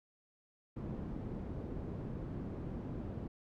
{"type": "low-pass noise", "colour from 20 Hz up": "white", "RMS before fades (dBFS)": -42, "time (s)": [0.76, 3.28], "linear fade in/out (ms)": 10, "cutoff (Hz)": 250, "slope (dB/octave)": 12, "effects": []}